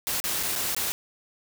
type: noise with dropouts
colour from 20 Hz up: white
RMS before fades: -28 dBFS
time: 0.07-0.92 s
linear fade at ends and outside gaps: 0 ms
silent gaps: 0.201-0.24 / 0.429-0.433 / 0.554-0.56 / 0.748-0.765 s
effects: none